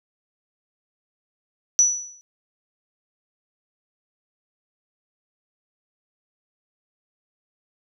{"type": "tone with exponential decay", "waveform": "sine", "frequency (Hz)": 5920, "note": "F#8", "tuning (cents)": 0, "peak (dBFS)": -10, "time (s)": [1.79, 2.21], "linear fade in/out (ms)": 0, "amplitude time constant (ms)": 91, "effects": []}